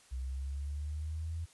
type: linear sweep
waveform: sine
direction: up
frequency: 62.9 to 83.7 Hz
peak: -35 dBFS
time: 0.11-1.46 s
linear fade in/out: 20 ms
effects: white hiss -62 dBFS RMS until 1.53 s + resampled to 24000 Hz